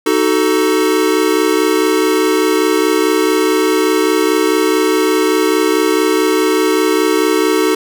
square chord, D# diminished, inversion none, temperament equal with one note detuned, 311.1 / 375.2 / 440 Hz, D#4 / F#4 / A4, 0 / +24 / 0 cents, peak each -16 dBFS, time 0.06-7.75 s, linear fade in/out 5 ms, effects none

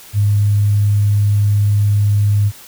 sine tone with sample-and-hold, 102.9 Hz, G#2, 16 cents flat, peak -10 dBFS, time 0.13-2.52 s, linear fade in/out 50 ms, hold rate 11025 Hz, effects white hiss -39 dBFS RMS until 2.67 s

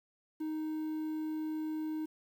triangle tone with quantisation, 311 Hz, D#4, 1 cent flat, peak -32 dBFS, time 0.4-2.06 s, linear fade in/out 10 ms, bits 10, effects none

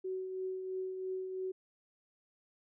sine tone with tremolo, 374.9 Hz, F#4, 23 cents sharp, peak -34 dBFS, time 0.04-1.52 s, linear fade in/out 10 ms, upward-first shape triangle, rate 3 Hz, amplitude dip 45%, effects none

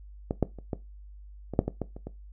clicks, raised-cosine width 2 ms, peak -14 / -9 / -29 / -16 / -20 / -6 / -15 / -16 / -28 / -23 dBFS, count 10, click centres 0.309 / 0.427 / 0.587 / 0.732 / 1.537 / 1.591 / 1.68 / 1.817 / 1.965 / 2.07 s, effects noise-tail reverb RT60 0.2 s tail -17 dB re dry + added 50 Hz sine -44 dBFS peak until 2.32 s

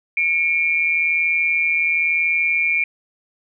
sine tone pair together, 2216 / 2377 Hz, C#7 / D7, -1 / +20 cents, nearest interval minor second, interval 121 cents, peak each -21 / -17 dBFS, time 0.17-2.84 s, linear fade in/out 2 ms, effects none

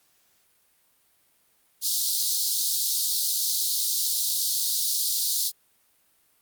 pink high-pass noise, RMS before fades -25 dBFS, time 1.81-5.52 s, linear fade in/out 50 ms, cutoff 3900 Hz, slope 48 dB/octave, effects white hiss -65 dBFS RMS until 6.41 s + Opus 48 kbps

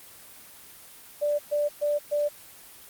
sine tone bursts, 587.3 Hz, D5, in tune, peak -22 dBFS, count 4, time 1.21-2.29 s, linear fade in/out 20 ms, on 180 ms, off 120 ms, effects white hiss -48 dBFS RMS until 2.89 s + Opus 24 kbps

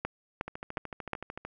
two click trains, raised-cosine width 0.5 ms, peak -23 / -16 dBFS, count 14 / 4, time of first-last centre 0.48-1.45 / 0.05-1.133 s, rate 13.4 / 2.77 Hz, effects none

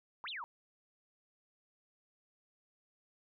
sine exponential two-way sweep, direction up then down, 880 to 4227 to 880 Hz, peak -40 dBFS, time 0.24-0.44 s, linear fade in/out 0 ms, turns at 0.29 s, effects none

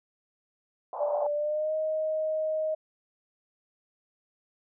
white band-pass noise, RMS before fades -34 dBFS, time 0.93-1.27 s, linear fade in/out 2 ms, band 560 to 900 Hz, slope 48 dB/octave
sine tone with pitch glide, 587.3 to 625.8 Hz, D5 to D#5, 0 to +10 cents, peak -26 dBFS, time 1-2.75 s, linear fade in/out 10 ms, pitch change +110 cents, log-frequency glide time 1.33-1.74 s
effects none

